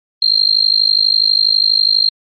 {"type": "tone with amplitude modulation", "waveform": "sine", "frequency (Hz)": 4186, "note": "C8", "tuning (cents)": 0, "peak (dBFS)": -5, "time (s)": [0.22, 2.09], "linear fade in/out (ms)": 5, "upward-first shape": "sine", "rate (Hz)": 52.2, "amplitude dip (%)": 100, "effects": ["MP3 32 kbps"]}